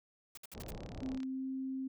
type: noise bursts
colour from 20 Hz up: white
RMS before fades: -49 dBFS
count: 5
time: 0.35-0.706 s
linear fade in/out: 2 ms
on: 24 ms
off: 59 ms
type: low-pass noise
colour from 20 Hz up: pink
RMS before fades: -46 dBFS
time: 0.52-1.2 s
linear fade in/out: 50 ms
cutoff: 740 Hz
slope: 24 dB/octave
type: click train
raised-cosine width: 0.2 ms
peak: -34 dBFS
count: 25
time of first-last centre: 0.55-1.232 s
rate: 35.2 Hz
type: tone with pitch glide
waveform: sine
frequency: 261.8 to 264.2 Hz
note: C4 to C4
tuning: +1 to +17 cents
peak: -36 dBFS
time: 1.02-1.88 s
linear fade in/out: 10 ms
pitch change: +16 cents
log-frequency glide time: 1.22-1.47 s
effects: none